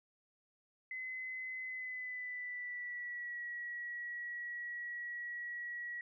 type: tone with pitch glide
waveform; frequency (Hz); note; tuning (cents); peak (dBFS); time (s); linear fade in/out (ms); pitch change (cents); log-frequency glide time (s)
sine; 2035 to 1920.8; C7 to B6; -49 to -49; -40; 0.91-6.01; 2; -100; 1.62-3.42
effects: none